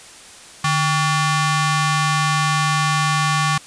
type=ring-modulated tone; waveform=sawtooth; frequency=640 Hz; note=D#5; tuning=49 cents sharp; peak=-9 dBFS; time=0.64-3.58 s; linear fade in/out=5 ms; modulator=490 Hz; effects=white hiss -41 dBFS RMS until 3.66 s + resampled to 22050 Hz